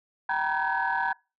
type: tone cluster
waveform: sine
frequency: 775 / 929 / 968 / 1527 / 1682 Hz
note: G5 / A#5 / B5 / G6 / G#6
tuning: -20 / -6 / -35 / -46 / +22 cents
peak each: -30 dBFS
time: 0.29-1.13 s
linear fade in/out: 5 ms
effects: noise-tail reverb RT60 0.3 s tail -26 dB re dry + tanh soft clip ceiling -17 dBFS